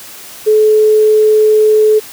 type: tone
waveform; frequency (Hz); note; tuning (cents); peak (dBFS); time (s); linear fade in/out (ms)
sine; 430; A4; -40; -5; 0.46-2; 20
effects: white hiss -32 dBFS RMS until 2.12 s + high-pass 80 Hz 12 dB/octave